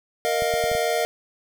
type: chord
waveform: square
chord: Bb suspended fourth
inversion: none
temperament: equal with one note detuned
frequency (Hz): 466.2 / 622.3 / 704.9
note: Bb4 / Eb5 / F5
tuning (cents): 0 / 0 / +16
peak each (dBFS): -26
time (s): 0.25-1.05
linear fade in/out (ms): 0
type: clicks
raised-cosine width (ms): 5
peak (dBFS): -23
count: 5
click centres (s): 0.422 / 0.539 / 0.64 / 0.716 / 0.751
effects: none